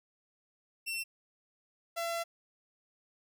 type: tone pair in turn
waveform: sawtooth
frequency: 2702 / 675.5 Hz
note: E7 / E5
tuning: +42 / +42 cents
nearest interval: 2 octaves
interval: 2400 cents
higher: first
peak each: -31 / -29 dBFS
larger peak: second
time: 0.86-1.04 / 1.96-2.24 s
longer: second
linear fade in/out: 20 ms
effects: none